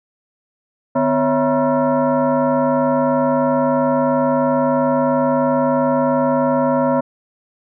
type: tone with frequency modulation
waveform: sine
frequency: 150 Hz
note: D3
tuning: 37 cents sharp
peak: -13 dBFS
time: 0.95-7.01 s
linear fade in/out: 10 ms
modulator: 403 Hz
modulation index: 2.1
effects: none